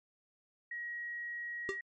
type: tone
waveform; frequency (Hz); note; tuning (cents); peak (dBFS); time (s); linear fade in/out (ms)
sine; 1900; A#6; +33; -38; 0.71-1.81; 5
type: tone with exponential decay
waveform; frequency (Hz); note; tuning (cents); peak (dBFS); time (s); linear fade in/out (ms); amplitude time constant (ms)
square; 392; G4; 0; -31; 1.69-1.79; 0; 21
effects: MP3 32 kbps